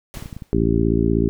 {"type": "noise with exponential decay", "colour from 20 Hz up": "pink", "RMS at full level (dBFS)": -35, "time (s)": [0.14, 0.65], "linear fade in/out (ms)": 0, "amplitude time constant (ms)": 110}
{"type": "clicks", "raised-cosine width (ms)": 5, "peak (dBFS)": -20, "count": 10, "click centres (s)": [0.172, 0.225, 0.259, 0.328, 0.366, 0.422, 0.589, 0.632, 0.764, 0.807]}
{"type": "harmonic tone", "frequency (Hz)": 56.3, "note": "A1", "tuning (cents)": 40, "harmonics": [1, 2, 3, 4, 5, 6, 7], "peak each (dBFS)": [-23, -23, -23, -23, -23, -23, -23], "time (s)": [0.53, 1.29], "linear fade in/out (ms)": 0}
{"effects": []}